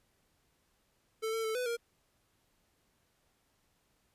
square tone with pitch steps, 442.2 / 449.5 / 439.8 / 499.1 / 468.5 Hz, A4 / A4 / A4 / B4 / A#4, +9 / +37 / -1 / +18 / +9 cents, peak -33 dBFS, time 1.22-1.77 s, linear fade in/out 20 ms, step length 110 ms, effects pink hiss -74 dBFS RMS until 4.14 s + resampled to 32000 Hz

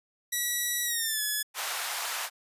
5% pulse tone with pitch glide, 1938 to 1706.7 Hz, B6 to G#6, -33 to +47 cents, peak -17 dBFS, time 0.32-1.43 s, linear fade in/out 10 ms, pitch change -220 cents, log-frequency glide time 0.84-1.22 s
pink high-pass noise, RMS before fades -33 dBFS, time 1.54-2.3 s, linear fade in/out 50 ms, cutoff 760 Hz, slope 24 dB/octave
effects resampled to 32000 Hz

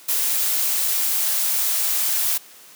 blue noise with high-pass filter sweep, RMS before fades -21 dBFS, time 0.08-2.38 s, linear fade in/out 10 ms, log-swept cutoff 390 to 670 Hz, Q 1.4, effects white hiss -46 dBFS RMS until 2.75 s + high-pass 200 Hz 12 dB/octave

